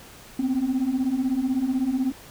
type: beating tone pair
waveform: sine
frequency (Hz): 249.3 / 265.3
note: B3 / C4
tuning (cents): +16 / +24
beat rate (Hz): 16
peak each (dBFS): -24 / -21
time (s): 0.39-2.12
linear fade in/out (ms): 5
effects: tanh soft clip ceiling -18 dBFS + pink hiss -46 dBFS RMS until 2.3 s